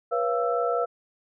sine tone cluster, 483.8 / 549 / 686 / 1326 Hz, B4 / C#5 / F5 / E6, -36 / -17 / -31 / +10 cents, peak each -26 / -32 / -27 / -29 dBFS, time 0.11-0.86 s, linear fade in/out 20 ms, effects none

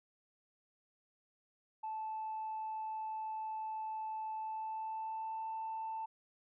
sine tone with pitch glide, 874 to 887.2 Hz, A5 to A5, -12 to +14 cents, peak -37 dBFS, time 1.83-6.06 s, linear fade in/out 10 ms, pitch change +26 cents, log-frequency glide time 4.35-5.45 s, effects tanh soft clip ceiling -34 dBFS

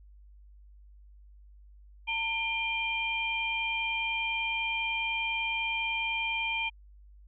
sine tone cluster, 905 / 2395 / 3139 Hz, A5 / D7 / G7, +48 / +33 / +2 cents, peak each -36 / -30 / -36 dBFS, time 2.07-6.7 s, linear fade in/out 20 ms, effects added 50 Hz sine -51 dBFS peak until 7.27 s

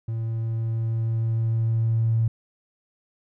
triangle tone with level ramp, 113.3 Hz, A#2, 49 cents flat, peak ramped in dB -23 to -14 dBFS, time 0.08-2.28 s, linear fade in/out 5 ms, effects tanh soft clip ceiling -16 dBFS

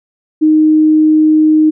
sine tone, 310 Hz, D#4, 6 cents flat, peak -5 dBFS, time 0.41-1.71 s, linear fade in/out 20 ms, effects none

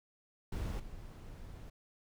brown noise with level steps, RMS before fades -37 / -48 dBFS, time 0.52-1.7 s, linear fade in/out 5 ms, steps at 0.79 s, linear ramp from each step 10 ms, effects none

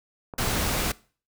click, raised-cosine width 1 ms, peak -23 dBFS, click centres 0.338 s
pink noise, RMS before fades -26 dBFS, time 0.38-0.92 s, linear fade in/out 5 ms
effects noise-tail reverb RT60 0.4 s tail -21 dB re dry

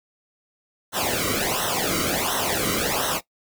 pink noise with flanger, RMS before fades -24 dBFS, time 0.92-3.21 s, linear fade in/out 50 ms, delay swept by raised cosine 0.42 to 1.18 ms, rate 1.4 Hz, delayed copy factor -0.9, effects noise-tail reverb RT60 0.1 s tail -18 dB re dry

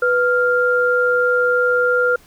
sine tone pair together, 493.9 / 1397 Hz, B4 / F6, 0 / 0 cents, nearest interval octave + tritone, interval 1800 cents, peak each -16 dBFS, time 0.02-2.16 s, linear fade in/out 5 ms, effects pink hiss -50 dBFS RMS until 2.26 s

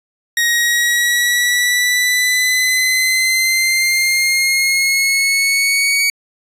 sawtooth exponential sweep, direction up, 1879 to 2253 Hz, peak -9 dBFS, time 0.37-6.1 s, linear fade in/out 2 ms, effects resampled to 32000 Hz

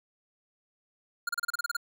square tone bursts, 1416 Hz, F6, 23 cents sharp, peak -28 dBFS, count 10, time 1.27-1.768 s, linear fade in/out 5 ms, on 21 ms, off 32 ms, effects none

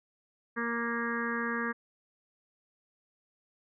harmonic tone, 234.1 Hz, A#3, 8 cents sharp, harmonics 1 / 2 / 4 / 5 / 6 / 7 / 8 / 9, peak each -35 / -38 / -43 / -37 / -44 / -35 / -40 / -49 dBFS, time 0.56-1.73 s, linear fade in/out 20 ms, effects none

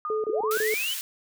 sine tone with exponential decay, 1222 Hz, D#6, 32 cents flat, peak -27 dBFS, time 0.05-0.74 s, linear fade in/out 1 ms, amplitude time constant 150 ms
sine tone bursts, 432.9 Hz, A4, 28 cents flat, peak -24 dBFS, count 4, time 0.1-0.741 s, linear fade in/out 2 ms, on 140 ms, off 27 ms
sine linear sweep, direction up, 311.1 to 3100 Hz, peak -27 dBFS, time 0.29-0.94 s, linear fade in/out 5 ms
white high-pass noise, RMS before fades -33 dBFS, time 0.51-1.01 s, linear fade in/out 0 ms, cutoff 1900 Hz, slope 12 dB/octave
effects none

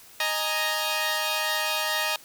10% pulse chord, D# suspended fourth, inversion none, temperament equal, 622.3 / 830.6 / 932.3 Hz, D#5 / G#5 / A#5, 0 / 0 / 0 cents, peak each -20 / -23 / -20 dBFS, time 0.2-2.16 s, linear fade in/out 2 ms, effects white hiss -50 dBFS RMS until 2.24 s

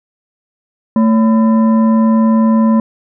sine tone with frequency modulation, 222.5 Hz, A3, 20 cents sharp, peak -7 dBFS, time 0.96-2.8 s, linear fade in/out 2 ms, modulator 784 Hz, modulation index 0.44, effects none

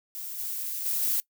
violet noise with level steps, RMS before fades -37 / -33 / -28 / -26 dBFS, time 0.15-1.2 s, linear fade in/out 0 ms, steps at 0.38 / 0.85 / 1.02 s, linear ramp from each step 10 ms, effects noise-tail reverb RT60 0.1 s tail -22 dB re dry

